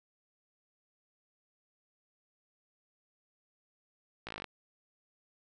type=slowing click train; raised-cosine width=0.3 ms; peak=-24 dBFS; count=10; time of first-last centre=4.27-4.443 s; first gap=17 ms; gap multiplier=1.03; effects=none

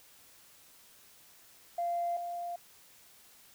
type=tone pair in turn; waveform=sine; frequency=692 / 695.9 Hz; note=F5 / F5; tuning=-16 / -6 cents; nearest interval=unison; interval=10 cents; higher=second; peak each=-29 / -35 dBFS; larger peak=first; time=1.78-2.17 / 2.17-2.56 s; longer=neither; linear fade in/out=5 ms; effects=tanh soft clip ceiling -25 dBFS + white hiss -59 dBFS RMS until 3.54 s

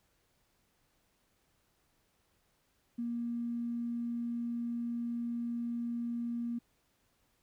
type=tone with tanh clipping; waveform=triangle; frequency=236.3 Hz; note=A#3; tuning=24 cents sharp; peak=-33 dBFS; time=2.98-6.59 s; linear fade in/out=10 ms; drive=3 dB; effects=pink hiss -74 dBFS RMS until 7.42 s

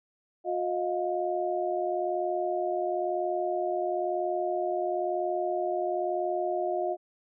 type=tone cluster; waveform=sine; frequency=359.1 / 628 / 709 Hz; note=F4 / D#5 / F5; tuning=+48 / +16 / +26 cents; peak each=-31 dBFS; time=0.44-6.97 s; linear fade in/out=50 ms; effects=none

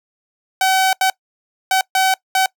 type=tone bursts at uneven times; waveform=sawtooth; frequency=760 Hz; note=F#5; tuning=46 cents sharp; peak=-9 dBFS; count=5; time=0.61-0.93 / 1.01-1.1 / 1.71-1.81 / 1.95-2.14 / 2.35-2.46 s; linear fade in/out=2 ms; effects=noise-tail reverb RT60 0.1 s tail -23 dB re dry

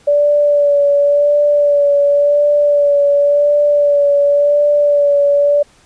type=tone with vibrato; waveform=sine; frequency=578 Hz; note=D5; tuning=28 cents flat; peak=-8 dBFS; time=0.07-5.63 s; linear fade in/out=10 ms; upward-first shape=sine; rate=0.92 Hz; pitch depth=22 cents each way; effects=pink hiss -49 dBFS RMS until 5.85 s + resampled to 22050 Hz

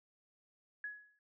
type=tone with exponential decay; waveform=sine; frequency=1683 Hz; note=G#6; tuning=23 cents sharp; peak=-37 dBFS; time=0.84-1.19 s; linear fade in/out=2 ms; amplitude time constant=76 ms; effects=none

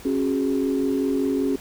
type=chord; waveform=sine; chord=C# suspended fourth; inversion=none; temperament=equal with one note detuned; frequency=273.1 / 370 / 415.3 Hz; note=C#4 / F#4 / G#4; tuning=-26 / 0 / 0 cents; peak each=-21 / -26 / -26 dBFS; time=0.05-1.56 s; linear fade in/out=5 ms; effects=tanh soft clip ceiling -12 dBFS + pink hiss -43 dBFS RMS until 1.6 s

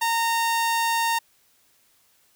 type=tone; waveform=sawtooth; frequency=920 Hz; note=A#5; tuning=23 cents flat; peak=-17 dBFS; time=0.01-1.19 s; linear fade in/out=10 ms; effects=white hiss -62 dBFS RMS until 2.35 s

